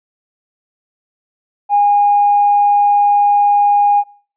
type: tone with tanh clipping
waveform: triangle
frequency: 818 Hz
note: G#5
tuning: 26 cents flat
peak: -8 dBFS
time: 1.69-4.04 s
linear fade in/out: 50 ms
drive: 4 dB
effects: noise-tail reverb RT60 0.5 s tail -24 dB re dry + resampled to 8000 Hz